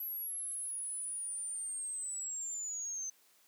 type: linear sweep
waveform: sine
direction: down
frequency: 11760 to 6170 Hz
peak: -37 dBFS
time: 0-3.1 s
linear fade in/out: 5 ms
effects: white hiss -67 dBFS RMS until 3.47 s + high-pass 200 Hz 12 dB/octave